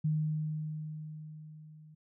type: tone with level ramp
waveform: sine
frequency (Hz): 154.3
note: D#3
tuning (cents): -14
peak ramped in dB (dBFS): -26 to -52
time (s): 0.04-1.95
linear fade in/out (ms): 10
effects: none